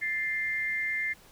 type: tone pair together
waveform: sine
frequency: 1760.8 / 2097 Hz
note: A6 / C7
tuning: +1 / +3 cents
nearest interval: minor third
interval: 302 cents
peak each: -33 / -29 dBFS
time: 0.01-1.14 s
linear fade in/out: 20 ms
effects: pink hiss -56 dBFS RMS until 1.31 s